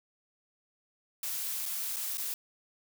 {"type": "noise with dropouts", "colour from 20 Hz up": "blue", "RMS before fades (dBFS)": -35, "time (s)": [1.23, 2.34], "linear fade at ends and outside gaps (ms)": 2, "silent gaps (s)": [[1.656, 1.66], [1.962, 1.966], [2.173, 2.18]], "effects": []}